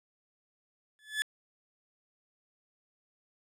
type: tone with exponential growth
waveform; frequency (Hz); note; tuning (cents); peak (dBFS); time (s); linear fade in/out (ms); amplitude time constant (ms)
30% pulse; 1725; A6; -35; -22; 0.99-1.22; 0; 48
effects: low-pass 12000 Hz 12 dB/octave